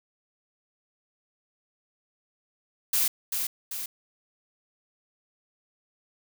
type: noise with echo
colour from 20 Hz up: blue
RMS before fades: -24 dBFS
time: 2.93-3.08 s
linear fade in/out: 5 ms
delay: 390 ms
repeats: 2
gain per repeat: -5 dB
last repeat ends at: 3.86 s
effects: none